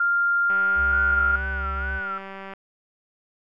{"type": "tone with pitch glide", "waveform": "sine", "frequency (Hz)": [1396.9, 1405.8], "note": ["F6", "F6"], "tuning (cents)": [0, 11], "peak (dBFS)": -18, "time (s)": [0, 1.36], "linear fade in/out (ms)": 5, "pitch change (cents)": 11, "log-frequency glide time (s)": [0.47, 0.75]}
{"type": "click train", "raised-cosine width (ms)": 0.5, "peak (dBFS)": -23, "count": 396, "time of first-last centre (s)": [0.5, 2.536], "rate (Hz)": 194}
{"type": "tone", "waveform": "sine", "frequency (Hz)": 68, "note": "C#2", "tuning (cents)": -33, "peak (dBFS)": -28, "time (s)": [0.75, 2.01], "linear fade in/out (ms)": 50}
{"type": "tone with vibrato", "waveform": "sine", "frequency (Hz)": 1427, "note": "F6", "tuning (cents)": 37, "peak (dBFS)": -27, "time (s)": [0.91, 2.18], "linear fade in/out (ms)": 2, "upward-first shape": "sine", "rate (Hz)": 2.2, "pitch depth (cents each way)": 100}
{"effects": []}